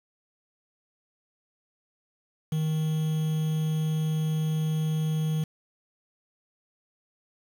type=tone with quantisation; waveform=triangle; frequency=156.5 Hz; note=D#3; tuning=10 cents sharp; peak=-22 dBFS; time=2.52-5.44 s; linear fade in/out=5 ms; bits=7; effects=none